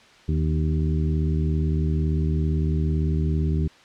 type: harmonic tone with a mistuned harmonic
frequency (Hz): 77.78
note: D#2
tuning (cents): 0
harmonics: 1 / 2 / 3 / 4 / 5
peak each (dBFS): -22 / -24 / -32 / -33 / -35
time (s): 0.28-3.68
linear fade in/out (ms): 10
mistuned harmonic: 4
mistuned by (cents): -31
effects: white hiss -51 dBFS RMS until 3.84 s + low-pass 4000 Hz 12 dB/octave